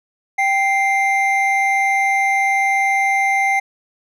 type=tone pair together; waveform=triangle; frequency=784 / 2093 Hz; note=G5 / C7; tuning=0 / 0 cents; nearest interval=octave + perfect fourth; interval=1700 cents; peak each=-15 dBFS; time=0.38-3.6 s; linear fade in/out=10 ms; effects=none